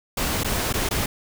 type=noise with dropouts; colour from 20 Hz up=pink; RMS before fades=-24 dBFS; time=0.17-1.06 s; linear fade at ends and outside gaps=5 ms; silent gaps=0.435-0.445 / 0.728-0.738 / 0.89-0.909 s; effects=none